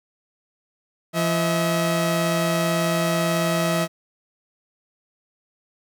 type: tone pair together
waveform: sawtooth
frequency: 170 / 641.8 Hz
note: F3 / E5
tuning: -46 / -46 cents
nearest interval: octave + major seventh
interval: 2300 cents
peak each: -18 / -19 dBFS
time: 1.13-3.88 s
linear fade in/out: 50 ms
effects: none